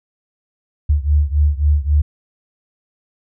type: beating tone pair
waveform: sine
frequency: 72.4 / 76.1 Hz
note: D2 / D#2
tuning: -24 / -38 cents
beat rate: 3.7 Hz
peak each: -14 / -16 dBFS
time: 0.89-2.02 s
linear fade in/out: 10 ms
effects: none